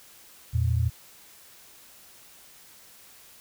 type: tone pair together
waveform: sine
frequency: 83.9 / 116.41 Hz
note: E2 / A#2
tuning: +31 / -2 cents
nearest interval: tritone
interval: 567 cents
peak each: -24 dBFS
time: 0.53-0.9 s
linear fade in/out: 20 ms
effects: white hiss -52 dBFS RMS until 3.4 s